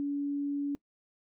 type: tone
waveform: sine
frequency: 284.8 Hz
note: C#4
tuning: 47 cents sharp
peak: -29 dBFS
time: 0-0.75 s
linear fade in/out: 0 ms
effects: noise-tail reverb RT60 0.1 s tail -22 dB re dry